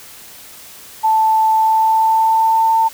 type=tone with pitch glide; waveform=sine; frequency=880 to 897.5 Hz; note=A5 to A5; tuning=0 to +34 cents; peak=-10 dBFS; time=1.03-2.89 s; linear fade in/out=20 ms; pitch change=+34 cents; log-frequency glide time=1.52-2.77 s; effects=white hiss -38 dBFS RMS until 2.93 s